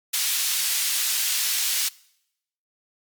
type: high-pass noise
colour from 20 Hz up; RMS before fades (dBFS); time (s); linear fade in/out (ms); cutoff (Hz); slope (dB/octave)
pink; -24; 0.13-1.89; 10; 3300; 12
effects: noise-tail reverb RT60 0.8 s tail -23 dB re dry + Opus 48 kbps